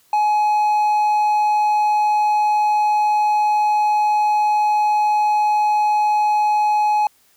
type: tone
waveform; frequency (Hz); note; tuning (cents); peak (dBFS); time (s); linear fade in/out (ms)
triangle; 843; G#5; +26; -12; 0.13-7.07; 2
effects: white hiss -57 dBFS RMS until 7.36 s